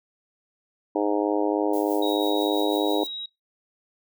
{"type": "harmonic tone", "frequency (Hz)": 103.3, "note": "G#2", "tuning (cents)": -9, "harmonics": [3, 4, 5, 6, 7, 8, 9], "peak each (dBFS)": [-25, -27, -29, -31, -32, -33, -34], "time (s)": [0.95, 3.04], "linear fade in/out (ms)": 5}
{"type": "noise with tremolo", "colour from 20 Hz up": "violet", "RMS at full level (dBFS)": -39, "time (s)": [1.73, 3.07], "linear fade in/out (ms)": 5, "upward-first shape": "triangle", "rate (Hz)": 6.1, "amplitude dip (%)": 55}
{"type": "tone with pitch glide", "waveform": "sine", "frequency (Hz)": [3803, 3827], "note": ["A#7", "A#7"], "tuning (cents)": [34, 45], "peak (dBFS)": -31, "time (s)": [2.02, 3.26], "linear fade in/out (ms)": 5, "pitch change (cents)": 11, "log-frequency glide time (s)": [2.35, 2.87]}
{"effects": ["noise-tail reverb RT60 0.2 s tail -21 dB re dry"]}